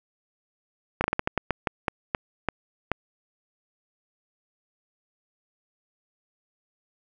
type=slowing click train; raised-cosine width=0.5 ms; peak=-8 dBFS; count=13; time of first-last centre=1.01-2.917 s; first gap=31 ms; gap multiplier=1.27; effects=none